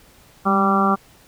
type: harmonic tone with a mistuned harmonic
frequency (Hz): 195.1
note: G3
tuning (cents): -8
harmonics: 1 / 2 / 3 / 4 / 5 / 6 / 7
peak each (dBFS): -19 / -25 / -28 / -22 / -29 / -19 / -24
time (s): 0.45-0.96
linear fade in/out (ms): 20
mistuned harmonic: 1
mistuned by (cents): +36
effects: pink hiss -51 dBFS RMS until 1.27 s